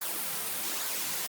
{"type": "noise with flanger", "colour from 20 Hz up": "white", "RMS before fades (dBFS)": -33, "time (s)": [0.01, 1.27], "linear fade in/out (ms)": 10, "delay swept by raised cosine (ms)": [0.34, 3.54], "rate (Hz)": 1.2, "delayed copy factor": -0.5, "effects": ["high-pass 150 Hz 12 dB/octave", "Opus 32 kbps"]}